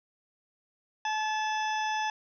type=harmonic tone with a mistuned harmonic; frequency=862 Hz; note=A5; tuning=36 cents flat; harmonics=1 / 2 / 3 / 4 / 6 / 7; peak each=-29 / -35 / -39 / -41 / -45 / -46 dBFS; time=1.05-2.1 s; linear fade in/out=2 ms; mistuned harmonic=3; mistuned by=+35 cents; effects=none